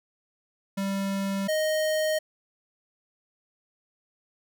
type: tone pair in turn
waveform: square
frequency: 196 / 622.3 Hz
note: G3 / D#5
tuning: 0 / 0 cents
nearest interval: octave + minor sixth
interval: 2000 cents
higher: second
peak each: -27 / -24 dBFS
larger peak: second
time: 0.77-1.48 / 1.48-2.19 s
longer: neither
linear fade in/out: 10 ms
effects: none